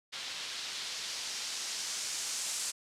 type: noise with low-pass filter sweep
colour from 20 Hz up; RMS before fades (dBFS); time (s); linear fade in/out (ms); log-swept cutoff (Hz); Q
blue; -38; 0.12-2.72; 20; 3700 to 7600; 1.3
effects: low-pass 12000 Hz 12 dB/octave